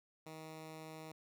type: tone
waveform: 10% pulse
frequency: 158.1 Hz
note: D#3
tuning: 28 cents sharp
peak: -40 dBFS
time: 0.26-1.12 s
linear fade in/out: 5 ms
effects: none